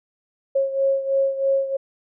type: beating tone pair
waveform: sine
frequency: 543 / 546.1 Hz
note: C#5 / C#5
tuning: -36 / -26 cents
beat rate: 3.1 Hz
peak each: -19 / -24 dBFS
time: 0.55-1.77 s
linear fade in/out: 10 ms
effects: none